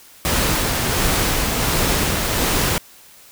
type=noise with tremolo; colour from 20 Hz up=pink; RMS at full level=-18 dBFS; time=0.25-2.78 s; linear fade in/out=0 ms; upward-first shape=sine; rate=1.4 Hz; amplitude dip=25%; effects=white hiss -46 dBFS RMS until 3.31 s